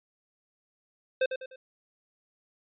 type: tone with echo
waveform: square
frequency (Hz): 520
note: C5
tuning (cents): -11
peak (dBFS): -23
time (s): 1.21-1.26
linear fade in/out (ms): 5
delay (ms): 100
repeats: 3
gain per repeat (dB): -8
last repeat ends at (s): 1.56
effects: resampled to 8000 Hz